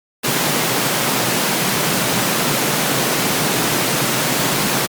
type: high-pass noise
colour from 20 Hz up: pink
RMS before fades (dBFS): -18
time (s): 0.23-4.87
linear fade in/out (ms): 20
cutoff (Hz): 120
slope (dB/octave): 96
effects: Opus 48 kbps